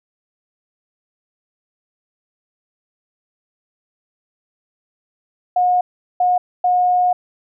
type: tone bursts at uneven times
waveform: sine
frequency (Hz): 722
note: F#5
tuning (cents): -43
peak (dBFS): -12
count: 3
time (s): 5.56-5.81 / 6.2-6.38 / 6.64-7.13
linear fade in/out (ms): 5
effects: none